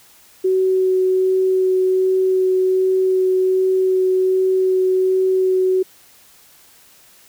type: tone with vibrato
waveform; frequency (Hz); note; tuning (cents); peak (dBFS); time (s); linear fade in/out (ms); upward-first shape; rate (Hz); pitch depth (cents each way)
sine; 374.5; F#4; +21; -13; 0.44-5.83; 10; sine; 1.3; 8
effects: white hiss -49 dBFS RMS until 7.28 s